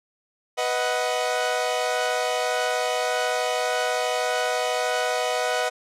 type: chord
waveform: sawtooth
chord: B major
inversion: none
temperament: equal with one note detuned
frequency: 493.9 / 627.7 / 740 Hz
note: B4 / D#5 / F#5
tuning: 0 / +15 / 0 cents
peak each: -23 dBFS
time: 0.57-5.7 s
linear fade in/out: 20 ms
effects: low-pass 9000 Hz 12 dB/octave